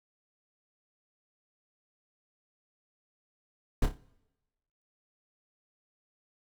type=noise with echo; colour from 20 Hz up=brown; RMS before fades=-23 dBFS; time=3.82-3.86 s; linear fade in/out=5 ms; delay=29 ms; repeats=4; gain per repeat=-8 dB; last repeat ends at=3.976 s; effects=noise-tail reverb RT60 1.0 s tail -23 dB re dry

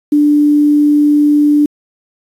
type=tone with quantisation; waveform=sine; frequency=294.6 Hz; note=D4; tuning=6 cents sharp; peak=-6 dBFS; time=0.12-1.66 s; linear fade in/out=5 ms; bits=6; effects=resampled to 32000 Hz

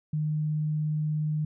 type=tone; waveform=sine; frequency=152.8 Hz; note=D#3; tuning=31 cents flat; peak=-25 dBFS; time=0.13-1.45 s; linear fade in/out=5 ms; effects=none

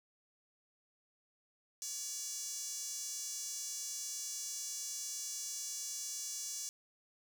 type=tone with high-pass filter; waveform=sawtooth; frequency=571 Hz; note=D5; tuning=49 cents flat; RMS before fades=-42 dBFS; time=1.82-6.69 s; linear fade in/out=0 ms; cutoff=6200 Hz; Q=4; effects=none

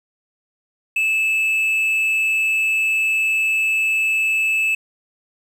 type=tone with amplitude modulation; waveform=triangle; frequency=2620 Hz; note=E7; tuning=11 cents flat; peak=-13 dBFS; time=0.96-4.75 s; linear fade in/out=5 ms; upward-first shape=sine; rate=221 Hz; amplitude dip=30%; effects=8-bit

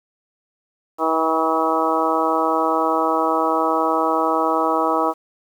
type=harmonic tone with a mistuned harmonic; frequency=160.6 Hz; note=E3; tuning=45 cents flat; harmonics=2 / 3 / 4 / 5 / 6 / 7 / 8; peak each=-24 / -24 / -24 / -24 / -24 / -24 / -24 dBFS; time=0.98-5.14 s; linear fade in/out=50 ms; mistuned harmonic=6; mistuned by=+17 cents; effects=8-bit

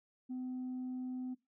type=tone; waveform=sine; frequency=254.3 Hz; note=C4; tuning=49 cents flat; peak=-36 dBFS; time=0.29-1.35 s; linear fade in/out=20 ms; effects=noise-tail reverb RT60 0.2 s tail -18 dB re dry + tanh soft clip ceiling -36 dBFS

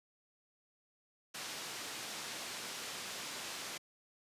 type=low-pass noise; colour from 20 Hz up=white; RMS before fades=-44 dBFS; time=1.34-3.78 s; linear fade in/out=10 ms; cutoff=6200 Hz; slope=12 dB/octave; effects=high-pass 150 Hz 12 dB/octave + resampled to 32000 Hz

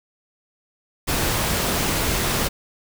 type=noise; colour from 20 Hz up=pink; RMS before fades=-22 dBFS; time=1.07-2.49 s; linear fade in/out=20 ms; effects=none

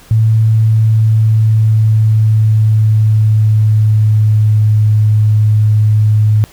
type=tone with pitch glide; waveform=sine; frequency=110.8 to 106.96 Hz; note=A2 to A2; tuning=+13 to -49 cents; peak=-6 dBFS; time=0.11-6.44 s; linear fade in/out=0 ms; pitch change=-62 cents; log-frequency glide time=0.27-4.78 s; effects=pink hiss -41 dBFS RMS until 6.52 s

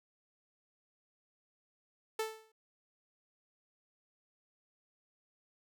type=tone with exponential decay; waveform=sawtooth; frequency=440 Hz; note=A4; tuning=in tune; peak=-27 dBFS; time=2.19-2.52 s; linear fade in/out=5 ms; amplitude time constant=70 ms; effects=none

